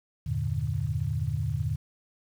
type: chord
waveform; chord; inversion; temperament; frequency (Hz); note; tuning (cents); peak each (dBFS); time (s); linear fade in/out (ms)
sine; E half-diminished seventh; none; equal; 82.41 / 98 / 116.54 / 146.83; E2 / G2 / Bb2 / D3; 0 / 0 / 0 / 0; -33 / -33 / -31 / -31; 0.26-1.76; 10
effects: 9-bit